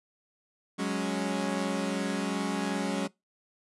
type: chord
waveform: sawtooth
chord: F# suspended second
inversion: none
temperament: equal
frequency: 185 / 207.7 / 277.2 Hz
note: F#3 / G#3 / C#4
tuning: 0 / 0 / 0 cents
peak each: -29 dBFS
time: 0.78-3.08 s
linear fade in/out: 20 ms
effects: noise-tail reverb RT60 0.2 s tail -23 dB re dry + resampled to 24000 Hz